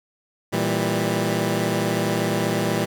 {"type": "chord", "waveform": "15% pulse", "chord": "E diminished", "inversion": "second", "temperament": "equal with one note detuned", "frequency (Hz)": [116.54, 164.81, 197.13], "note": ["Bb2", "E3", "G3"], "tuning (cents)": [0, 0, 10], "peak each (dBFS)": [-19, -19, -18], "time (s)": [0.52, 2.86], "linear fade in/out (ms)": 20, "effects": []}